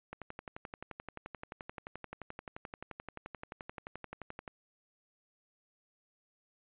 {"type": "click train", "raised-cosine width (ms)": 0.5, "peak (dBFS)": -27, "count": 51, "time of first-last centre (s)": [0.13, 4.478], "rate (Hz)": 11.5, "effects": ["resampled to 8000 Hz"]}